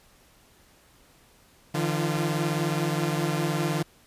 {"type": "tone cluster", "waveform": "sawtooth", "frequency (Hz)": [150.9, 170.2, 345.4], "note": ["D3", "F3", "F4"], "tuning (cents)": [47, -44, -19], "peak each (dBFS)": [-23, -26, -27], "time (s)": [1.74, 3.83], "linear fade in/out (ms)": 10, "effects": ["pink hiss -58 dBFS RMS until 4.06 s", "resampled to 32000 Hz"]}